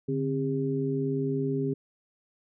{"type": "tone cluster", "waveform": "sine", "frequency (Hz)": [145.4, 266.5, 404.1], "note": ["D3", "C4", "G#4"], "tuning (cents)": [-17, 32, -47], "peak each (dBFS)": -30, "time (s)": [0.08, 1.74], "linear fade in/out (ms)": 10, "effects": []}